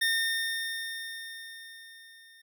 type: tone with level ramp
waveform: 25% pulse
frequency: 1823 Hz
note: A#6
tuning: 39 cents flat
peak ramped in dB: -20 to -50 dBFS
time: 0.01-2.42 s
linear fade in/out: 10 ms
effects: none

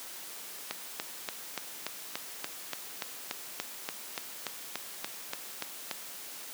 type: click train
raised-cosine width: 0.2 ms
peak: -15 dBFS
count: 19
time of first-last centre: 0.71-5.912 s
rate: 3.46 Hz
effects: white hiss -44 dBFS RMS until 6.53 s + high-pass 200 Hz 12 dB/octave

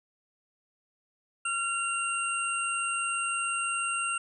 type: tone cluster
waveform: sine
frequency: 1373 / 2770 / 8490 Hz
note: F6 / F7 / C9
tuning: -30 / -15 / +24 cents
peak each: -31 / -32 / -34 dBFS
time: 1.45-4.18 s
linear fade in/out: 5 ms
effects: none

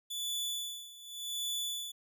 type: tone with tremolo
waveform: sawtooth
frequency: 3466 Hz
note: A7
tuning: 27 cents flat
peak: -30 dBFS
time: 0.1-1.92 s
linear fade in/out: 10 ms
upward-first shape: sine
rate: 0.87 Hz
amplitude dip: 85%
effects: none

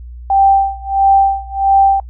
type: tone with tremolo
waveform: sine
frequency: 784 Hz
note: G5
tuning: in tune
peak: -5 dBFS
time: 0.3-2 s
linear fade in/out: 2 ms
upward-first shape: sine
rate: 1.5 Hz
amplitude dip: 95%
effects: noise-tail reverb RT60 0.1 s tail -24 dB re dry + added 60 Hz sine -28 dBFS peak until 2.09 s

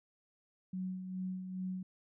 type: tone with tremolo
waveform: sine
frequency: 185.6 Hz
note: F#3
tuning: 6 cents sharp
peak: -35 dBFS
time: 0.73-1.83 s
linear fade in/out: 5 ms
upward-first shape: sine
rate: 2.4 Hz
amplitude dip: 50%
effects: none

